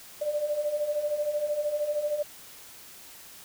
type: beating tone pair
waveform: sine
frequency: 583 / 596 Hz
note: D5 / D5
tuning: -13 / +25 cents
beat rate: 13 Hz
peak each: -33 / -27 dBFS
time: 0.21-2.23 s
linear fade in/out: 10 ms
effects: white hiss -48 dBFS RMS until 3.44 s